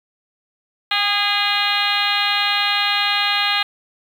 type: harmonic tone with a mistuned harmonic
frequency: 410 Hz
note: G#4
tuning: 22 cents flat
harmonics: 2 / 3 / 4 / 5 / 6 / 7 / 8 / 9 / 10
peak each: -25 / -25 / -25 / -25 / -25 / -25 / -25 / -25 / -25 dBFS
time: 0.91-3.63 s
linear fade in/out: 5 ms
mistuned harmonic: 2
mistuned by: -24 cents
effects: 7-bit